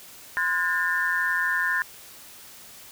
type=tone cluster; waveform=sine; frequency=1033 / 1443 / 1619 / 1791 Hz; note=C6 / F#6 / G#6 / A6; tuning=-22 / -44 / -45 / +30 cents; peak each=-31 / -29 / -27 / -25 dBFS; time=0.37-1.82 s; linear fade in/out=0 ms; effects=white hiss -46 dBFS RMS until 2.91 s